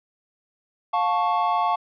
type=chord; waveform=triangle; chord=F augmented; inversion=none; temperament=equal with one note detuned; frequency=707.8 / 880 / 1108.7 Hz; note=F5 / A5 / C#6; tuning=+23 / 0 / 0 cents; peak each=-22 dBFS; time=0.93-1.76 s; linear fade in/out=10 ms; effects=resampled to 11025 Hz